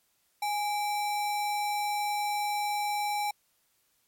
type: tone with sample-and-hold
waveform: sine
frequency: 829 Hz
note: G#5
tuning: 3 cents flat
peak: -27 dBFS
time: 0.42-3.31 s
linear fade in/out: 5 ms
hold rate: 3150 Hz
effects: white hiss -71 dBFS RMS until 4.07 s + MP3 64 kbps